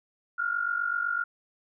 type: tone pair together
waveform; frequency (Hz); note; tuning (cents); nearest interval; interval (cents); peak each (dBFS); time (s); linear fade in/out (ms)
sine; 1381 / 1428.9; F6 / F6; -20 / +39; minor second; 59; -30 / -28; 0.38-1.24; 10
effects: none